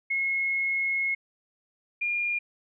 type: tone pair in turn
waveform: sine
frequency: 2169 / 2414 Hz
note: C#7 / D7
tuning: -38 / +47 cents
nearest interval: major second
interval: 185 cents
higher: second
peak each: -24 / -25 dBFS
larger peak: first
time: 0.1-1.15 / 2.01-2.39 s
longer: first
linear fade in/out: 10 ms
effects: none